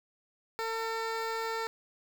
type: tone with notch filter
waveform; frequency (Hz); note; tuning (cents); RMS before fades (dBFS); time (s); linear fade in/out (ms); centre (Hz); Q
15% pulse; 450.8; A4; +42; -34; 0.59-1.67; 0; 11000; 0.67
effects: 9-bit